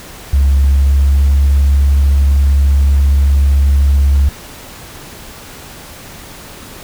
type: tone with pitch glide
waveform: sine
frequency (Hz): 68.8 to 69.76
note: C#2 to C#2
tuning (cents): -12 to +12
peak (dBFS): -5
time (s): 0.33-4.29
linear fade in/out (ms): 5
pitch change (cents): +24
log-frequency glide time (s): 0.64-1.27
effects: tanh soft clip ceiling -4 dBFS + pink hiss -33 dBFS RMS until 6.83 s